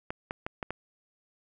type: clicks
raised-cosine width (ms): 0.5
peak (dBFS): -18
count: 5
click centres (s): 0.105 / 0.309 / 0.465 / 0.628 / 0.706
effects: none